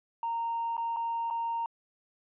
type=tone with dropouts; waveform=triangle; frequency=925 Hz; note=A#5; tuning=14 cents flat; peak=-26 dBFS; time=0.23-1.66 s; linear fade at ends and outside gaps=2 ms; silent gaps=0.768-0.778 / 0.963-0.968 / 1.302-1.308 s; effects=tanh soft clip ceiling -26 dBFS + resampled to 8000 Hz